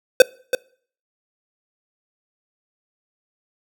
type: tone with echo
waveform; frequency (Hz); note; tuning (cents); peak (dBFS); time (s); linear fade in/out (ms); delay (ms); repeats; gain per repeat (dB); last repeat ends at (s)
square; 511; C5; -41; -5; 0.2-0.22; 2; 330; 1; -11; 0.55
effects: noise-tail reverb RT60 0.5 s tail -24 dB re dry